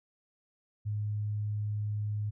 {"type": "tone", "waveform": "sine", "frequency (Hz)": 104.9, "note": "G#2", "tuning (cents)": 18, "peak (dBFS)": -30, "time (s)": [0.85, 2.31], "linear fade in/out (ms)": 20, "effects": []}